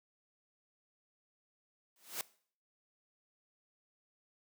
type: noise with exponential growth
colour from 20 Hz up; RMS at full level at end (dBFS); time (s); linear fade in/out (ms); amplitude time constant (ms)
white; -35; 1.96-2.21; 1; 54
effects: noise-tail reverb RT60 0.5 s tail -20 dB re dry + high-pass 200 Hz 12 dB/octave